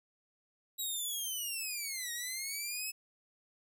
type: linear two-way sweep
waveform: 10% pulse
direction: down then up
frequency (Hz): 3872 to 1865 to 2608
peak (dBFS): -28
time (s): 0.78-2.92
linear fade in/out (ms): 20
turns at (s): 2.12
effects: none